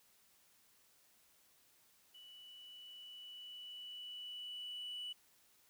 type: tone with level ramp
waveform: sine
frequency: 2960 Hz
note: F#7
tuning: in tune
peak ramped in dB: -55 to -40 dBFS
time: 2.14-5.13 s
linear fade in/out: 10 ms
effects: tanh soft clip ceiling -40 dBFS + white hiss -70 dBFS RMS until 5.69 s